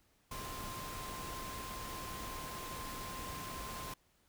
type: tone in noise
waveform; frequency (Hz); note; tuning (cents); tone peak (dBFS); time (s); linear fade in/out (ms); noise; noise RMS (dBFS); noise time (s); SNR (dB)
sine; 1046.5; C6; 0; -46; 0.31-3.94; 5; pink; -45; 0.31-3.94; -4
effects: pink hiss -72 dBFS RMS until 4.28 s

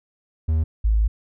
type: tone pair in turn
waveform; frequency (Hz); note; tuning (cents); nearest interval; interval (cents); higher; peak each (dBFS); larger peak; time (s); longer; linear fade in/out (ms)
triangle / sine; 79.3 / 53.7; D#2 / A1; +33 / -41; perfect fifth; 674; first; -15; neither; 0.48-0.64 / 0.84-1.08; second; 10
effects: none

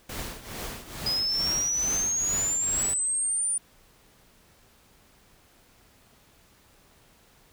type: noise with tremolo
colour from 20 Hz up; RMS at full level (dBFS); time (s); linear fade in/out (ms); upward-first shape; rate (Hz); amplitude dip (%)
pink; -34; 0.09-2.94; 5; triangle; 2.3; 80
type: exponential sweep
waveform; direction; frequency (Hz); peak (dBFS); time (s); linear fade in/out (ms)
sine; up; 4978 to 9397; -24; 1.06-3.58; 5
effects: pink hiss -59 dBFS RMS until 7.52 s

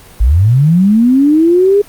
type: linear sweep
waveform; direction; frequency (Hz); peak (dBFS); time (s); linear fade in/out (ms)
sine; up; 48.11 to 414.8; -5; 0.2-1.82; 10
effects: pink hiss -38 dBFS RMS until 1.88 s + Opus 32 kbps

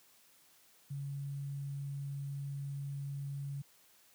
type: tone with sample-and-hold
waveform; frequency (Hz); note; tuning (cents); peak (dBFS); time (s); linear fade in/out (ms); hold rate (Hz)
sine; 140; C#3; +18; -37; 0.9-3.62; 10; 8820
effects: white hiss -65 dBFS RMS until 4.14 s + high-pass 80 Hz 12 dB/octave

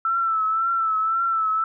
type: tone with vibrato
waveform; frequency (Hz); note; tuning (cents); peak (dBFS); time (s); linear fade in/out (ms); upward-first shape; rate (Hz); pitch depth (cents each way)
sine; 1326; E6; +10; -19; 0.05-1.64; 2; triangle; 1.9; 56
effects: none

